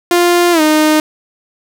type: tone with pitch glide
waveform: sawtooth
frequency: 349.6 to 307.9 Hz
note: F4 to D#4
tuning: +2 to -18 cents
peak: -4 dBFS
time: 0.11-1 s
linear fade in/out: 2 ms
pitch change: -220 cents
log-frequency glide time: 0.52-0.61 s
effects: none